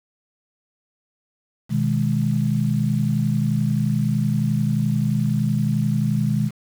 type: chord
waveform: sine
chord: G# minor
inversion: first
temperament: just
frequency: 124.59 / 155.74 / 207.7 Hz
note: B2 / D#3 / G#3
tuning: +16 / +2 / 0 cents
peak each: -22 dBFS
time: 1.69-6.51 s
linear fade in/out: 50 ms
effects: 7-bit